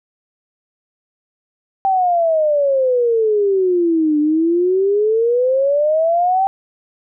sine exponential two-way sweep, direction down then up, 784 to 295.8 to 784 Hz, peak -12 dBFS, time 1.85-6.47 s, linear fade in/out 0 ms, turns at 4.19 s, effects none

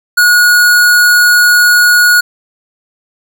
square tone, 1451 Hz, F#6, 34 cents flat, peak -5 dBFS, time 0.17-2.21 s, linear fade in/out 10 ms, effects none

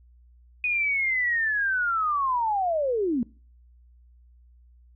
sine linear sweep, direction down, 2489 to 220 Hz, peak -22 dBFS, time 0.64-3.23 s, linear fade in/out 2 ms, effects noise-tail reverb RT60 0.4 s tail -23 dB re dry + added 60 Hz sine -52 dBFS peak until 4.95 s

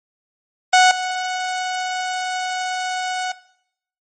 sawtooth tone with level steps, 738 Hz, F#5, 5 cents flat, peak -5 / -17 dBFS, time 0.73-3.32 s, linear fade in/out 5 ms, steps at 0.91 s, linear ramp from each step 2 ms, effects noise-tail reverb RT60 0.7 s tail -18 dB re dry + MP3 32 kbps

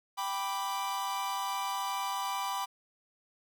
45% pulse chord, G major, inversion none, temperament equal, 784 / 987.8 / 1174.7 Hz, G5 / B5 / D6, 0 / 0 / 0 cents, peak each -37 / -35 / -38 dBFS, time 0.17-2.66 s, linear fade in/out 20 ms, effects none

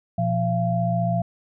sine tone cluster, 119.4 / 174.3 / 683 Hz, A#2 / F3 / F5, +42 / -3 / -39 cents, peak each -24 dBFS, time 0.18-1.22 s, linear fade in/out 5 ms, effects none

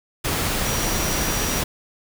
sine tone in noise, 5780 Hz, F#8, 41 cents flat, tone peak -30 dBFS, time 0.65-1.6 s, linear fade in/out 10 ms, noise pink, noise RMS -23 dBFS, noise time 0.24-1.64 s, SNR -10 dB, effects none

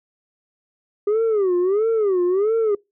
sine tone with vibrato, 401 Hz, G4, 39 cents sharp, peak -13 dBFS, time 1.07-2.75 s, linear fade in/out 5 ms, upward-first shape sine, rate 1.5 Hz, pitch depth 220 cents each way, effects noise-tail reverb RT60 0.2 s tail -25 dB re dry + tanh soft clip ceiling -15 dBFS

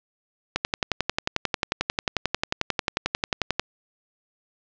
click train, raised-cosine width 0.2 ms, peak -4 dBFS, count 35, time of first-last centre 0.56-3.596 s, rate 11.2 Hz, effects low-pass 5000 Hz 12 dB/octave

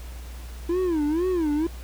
triangle tone with vibrato, 330.2 Hz, E4, 3 cents sharp, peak -19 dBFS, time 0.69-1.67 s, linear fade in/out 5 ms, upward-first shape sine, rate 2.1 Hz, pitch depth 210 cents each way, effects added 60 Hz sine -35 dBFS peak until 1.83 s + pink hiss -47 dBFS RMS until 1.83 s

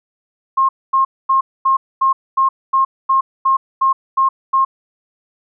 sine tone bursts, 1070 Hz, C6, 38 cents sharp, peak -10 dBFS, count 12, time 0.57-4.65 s, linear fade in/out 10 ms, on 120 ms, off 240 ms, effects none

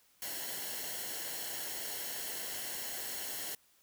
white noise with comb filter, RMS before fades -40 dBFS, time 0.22-3.55 s, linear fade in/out 2 ms, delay 0.82 ms, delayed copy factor -0.6, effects white hiss -68 dBFS RMS until 3.82 s

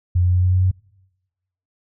sine tone with pitch steps, 89 / 89.77 / 90.56 / 91.34 / 92.14 / 92.94 Hz, F2 / F2 / F#2 / F#2 / F#2 / F#2, +33 / +48 / -37 / -22 / -7 / +8 cents, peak -13 dBFS, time 0.15-0.714 s, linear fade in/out 10 ms, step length 94 ms, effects noise-tail reverb RT60 1.0 s tail -25 dB re dry

